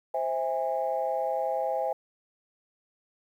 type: chord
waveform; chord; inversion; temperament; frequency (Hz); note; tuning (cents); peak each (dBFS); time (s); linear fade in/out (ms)
sine; C augmented; none; just; 523.3 / 654.1 / 817.6; C5 / E5 / G#5; 0 / -14 / -27; -30; 0.14-1.93; 5
effects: tanh soft clip ceiling -17 dBFS + 10-bit